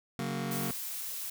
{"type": "chord", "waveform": "sawtooth", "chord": "F# major", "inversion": "second", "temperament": "just", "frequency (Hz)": [138.75, 185, 231.2], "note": ["C#3", "F#3", "A#3"], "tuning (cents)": [2, 0, -14], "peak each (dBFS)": -33, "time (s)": [0.19, 0.71], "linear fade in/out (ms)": 0}
{"type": "noise", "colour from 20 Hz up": "blue", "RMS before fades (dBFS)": -38, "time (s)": [0.51, 1.3], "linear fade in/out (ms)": 5}
{"effects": []}